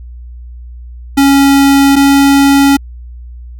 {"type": "tone pair in turn", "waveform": "square", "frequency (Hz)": [277.2, 278.2], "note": ["C#4", "C#4"], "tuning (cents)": [0, 6], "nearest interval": "unison", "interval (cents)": 6, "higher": "second", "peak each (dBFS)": -5, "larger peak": "neither", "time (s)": [[1.17, 1.96], [1.96, 2.77]], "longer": "second", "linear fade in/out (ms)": 10, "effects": ["added 60 Hz sine -26 dBFS peak until 3.59 s"]}